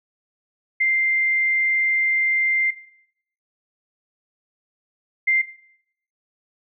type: tone pair in turn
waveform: sine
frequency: 2093 / 2093 Hz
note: C7 / C7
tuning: 0 / 0 cents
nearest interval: unison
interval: 0 cents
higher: neither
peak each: -16 / -15 dBFS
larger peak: second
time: 0.8-2.71 / 5.27-5.42 s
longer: first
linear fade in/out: 10 ms
effects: noise-tail reverb RT60 0.7 s tail -18 dB re dry